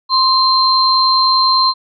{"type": "tone pair together", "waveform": "sine", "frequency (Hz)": [1046.5, 4145], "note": ["C6", "C8"], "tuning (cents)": [0, -17], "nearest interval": "2 octaves", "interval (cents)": 2383, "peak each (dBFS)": -12, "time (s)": [0.09, 1.74], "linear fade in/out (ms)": 50, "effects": []}